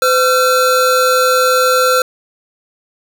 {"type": "tone pair together", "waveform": "square", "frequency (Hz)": [509.4, 1360], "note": ["C5", "F6"], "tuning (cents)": [-46, -46], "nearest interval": "octave + perfect fourth", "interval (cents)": 1700, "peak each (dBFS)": -13, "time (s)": [0.02, 2.02], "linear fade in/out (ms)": 2, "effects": []}